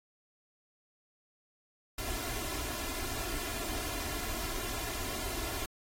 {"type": "noise with comb filter", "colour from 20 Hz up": "pink", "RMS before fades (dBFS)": -37, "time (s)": [1.98, 5.66], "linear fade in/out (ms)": 5, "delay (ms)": 2.9, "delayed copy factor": 0.75, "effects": ["AAC 48 kbps"]}